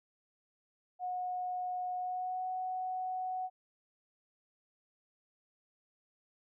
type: tone with pitch glide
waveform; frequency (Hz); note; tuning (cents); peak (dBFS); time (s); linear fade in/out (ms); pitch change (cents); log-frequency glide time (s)
sine; 728 to 742; F#5 to F#5; -28 to +5; -34; 0.99-3.5; 50; +33; 1.97-2.46
effects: none